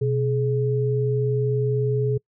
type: tone pair together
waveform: sine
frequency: 126.23 / 422.4 Hz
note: B2 / G#4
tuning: +38 / +29 cents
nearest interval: octave + major sixth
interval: 2091 cents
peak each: -21 / -23 dBFS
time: 0.01-2.18 s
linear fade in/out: 10 ms
effects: noise-tail reverb RT60 0.1 s tail -26 dB re dry